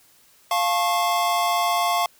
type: chord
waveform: square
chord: F augmented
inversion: none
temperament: just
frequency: 698.5 / 873.1 / 1091.3 Hz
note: F5 / A5 / C#6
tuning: 0 / -14 / -27 cents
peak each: -23 / -28 / -24 dBFS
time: 0.51-2.06 s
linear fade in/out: 2 ms
effects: white hiss -56 dBFS RMS until 2.19 s